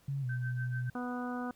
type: tone with pitch glide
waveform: sine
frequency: 138.59 to 124.18 Hz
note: C#3 to B2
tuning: 0 to +10 cents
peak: -32 dBFS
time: 0.08-0.9 s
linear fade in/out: 5 ms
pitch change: -190 cents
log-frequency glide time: 0.21-0.26 s
type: tone with tremolo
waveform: sine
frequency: 1548 Hz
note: G6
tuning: 22 cents flat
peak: -39 dBFS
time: 0.29-0.9 s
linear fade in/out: 5 ms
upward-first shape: sine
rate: 6.8 Hz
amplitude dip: 90%
type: harmonic tone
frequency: 246.9 Hz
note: B3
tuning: in tune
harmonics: 1 / 2 / 3 / 4 / 5 / 6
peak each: -36 / -44 / -43 / -47 / -45 / -46 dBFS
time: 0.95-1.51 s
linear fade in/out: 2 ms
effects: pink hiss -66 dBFS RMS until 1.55 s